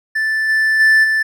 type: tone with level steps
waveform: triangle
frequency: 1760 Hz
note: A6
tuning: in tune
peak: -13 / -10 / -6 / -11 dBFS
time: 0.15-1.23 s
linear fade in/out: 10 ms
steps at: 0.48 / 0.79 / 1.03 s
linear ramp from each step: 20 ms
effects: none

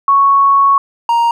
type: tone pair in turn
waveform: sine / triangle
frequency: 1108.7 / 934.9 Hz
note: C#6 / A#5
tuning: 0 / +5 cents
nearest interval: minor third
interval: 295 cents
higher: first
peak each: -6 / -7 dBFS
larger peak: first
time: 0.08-0.78 / 1.09-1.31 s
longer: first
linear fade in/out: 2 ms
effects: none

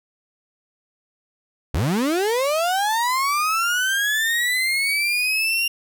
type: linear sweep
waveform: 35% pulse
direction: up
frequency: 58.27 to 2794 Hz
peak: -17 dBFS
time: 1.74-5.68 s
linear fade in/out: 5 ms
effects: none

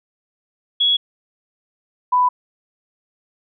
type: tone pair in turn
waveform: sine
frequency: 3352 / 994.3 Hz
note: G#7 / B5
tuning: +15 / +11 cents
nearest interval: octave + major sixth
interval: 2104 cents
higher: first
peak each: -13 / -12 dBFS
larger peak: second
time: 0.8-0.97 / 2.12-2.29 s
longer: neither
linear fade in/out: 10 ms
effects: none

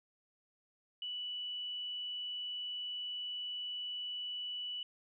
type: tone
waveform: sine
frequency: 2960 Hz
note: F#7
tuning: in tune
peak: -38 dBFS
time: 1.02-4.83 s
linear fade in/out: 2 ms
effects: none

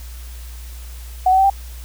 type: tone with pitch steps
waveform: sine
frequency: 743 / 757.3 / 771.9 / 786.7 Hz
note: F#5 / F#5 / G5 / G5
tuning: +7 / +40 / -27 / +6 cents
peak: -10 dBFS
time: 1.26-1.5 s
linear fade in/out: 5 ms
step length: 60 ms
effects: added 60 Hz sine -31 dBFS peak until 1.84 s + white hiss -43 dBFS RMS until 1.84 s

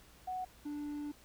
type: tone pair in turn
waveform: sine / triangle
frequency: 740 / 293.7 Hz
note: F#5 / D4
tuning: 0 / 0 cents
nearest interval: octave + major third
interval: 1600 cents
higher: first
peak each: -36 / -36 dBFS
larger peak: neither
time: 0.27-0.45 / 0.65-1.12 s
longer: second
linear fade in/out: 10 ms
effects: added 60 Hz sine -63 dBFS peak until 1.24 s + pink hiss -61 dBFS RMS until 1.24 s

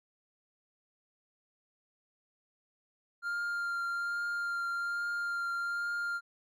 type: tone with vibrato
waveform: triangle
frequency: 1396.9 Hz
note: F6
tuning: in tune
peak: -30 dBFS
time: 3.22-6.21 s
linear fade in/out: 50 ms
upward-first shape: triangle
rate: 1.2 Hz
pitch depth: 14 cents each way
effects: none

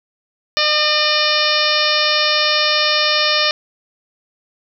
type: harmonic tone with a mistuned harmonic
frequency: 605 Hz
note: D#5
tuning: 49 cents flat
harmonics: 1 / 2 / 3 / 4 / 5 / 6 / 7 / 8 / 9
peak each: -22 / -22 / -22 / -22 / -22 / -22 / -22 / -22 / -22 dBFS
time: 0.57-3.51 s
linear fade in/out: 0 ms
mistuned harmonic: 5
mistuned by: -33 cents
effects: none

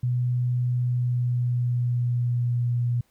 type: tone with pitch glide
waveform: sine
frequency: 123.47 to 120.79 Hz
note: B2 to B2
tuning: 0 to -38 cents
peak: -21 dBFS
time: 0.03-3.01 s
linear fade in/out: 5 ms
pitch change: -38 cents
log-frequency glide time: 0.77-2.67 s
effects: pink hiss -66 dBFS RMS until 3.1 s

